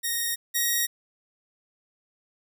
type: tone pair in turn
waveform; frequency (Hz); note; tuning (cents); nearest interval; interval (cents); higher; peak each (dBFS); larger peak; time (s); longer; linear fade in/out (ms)
5% pulse; 1864.7 / 1884.2; A#6 / A#6; 0 / +18; unison; 18; second; -15 / -12; second; 0.03-0.36 / 0.54-0.87; neither; 20
effects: none